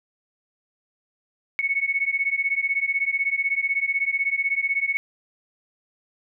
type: beating tone pair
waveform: sine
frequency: 2203 / 2219 Hz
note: C#7 / C#7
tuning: -11 / +1 cents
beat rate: 16 Hz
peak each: -24 dBFS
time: 1.59-4.97 s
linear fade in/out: 0 ms
effects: none